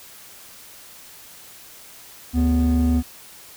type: tone pair together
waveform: triangle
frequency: 73.42 / 246.5 Hz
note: D2 / B3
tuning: 0 / -3 cents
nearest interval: octave + major sixth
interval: 2097 cents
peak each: -15 dBFS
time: 2.33-3.03 s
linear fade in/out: 50 ms
effects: tanh soft clip ceiling -11 dBFS + white hiss -44 dBFS RMS until 3.56 s